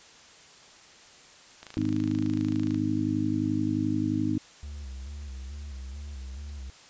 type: click train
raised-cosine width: 0.2 ms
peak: -25 dBFS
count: 31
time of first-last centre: 1.63-2.745 s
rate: 26.9 Hz
type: harmonic tone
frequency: 51.5 Hz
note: G#1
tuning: 14 cents flat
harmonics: 2 / 3 / 4 / 5 / 6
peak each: -32 / -37 / -35 / -29 / -28 dBFS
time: 1.77-4.38 s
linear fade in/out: 0 ms
type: tone with vibrato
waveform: triangle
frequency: 68.9 Hz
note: C#2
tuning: 10 cents flat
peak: -34 dBFS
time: 4.63-6.7 s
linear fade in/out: 0 ms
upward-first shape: square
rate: 2.3 Hz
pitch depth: 81 cents each way
effects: white hiss -52 dBFS RMS until 6.89 s + resampled to 16000 Hz